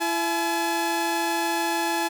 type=tone pair together; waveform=sawtooth; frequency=335.8 / 853 Hz; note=E4 / G#5; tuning=+32 / +46 cents; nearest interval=octave + major third; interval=1614 cents; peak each=-23 / -21 dBFS; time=0-2.09 s; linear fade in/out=20 ms; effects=none